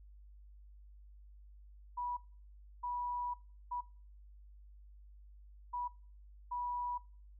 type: tone bursts at uneven times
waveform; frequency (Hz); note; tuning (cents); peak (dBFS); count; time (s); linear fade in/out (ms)
sine; 976; B5; -21; -36; 5; 1.97-2.17 / 2.83-3.34 / 3.71-3.81 / 5.73-5.88 / 6.51-6.98; 10
effects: noise-tail reverb RT60 0.5 s tail -25 dB re dry + added 50 Hz sine -54 dBFS peak until 7.39 s